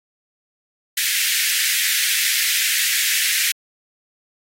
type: high-pass noise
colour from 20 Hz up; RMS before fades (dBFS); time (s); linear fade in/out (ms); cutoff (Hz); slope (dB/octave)
pink; -20; 0.97-3.52; 5; 1700; 48
effects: AAC 48 kbps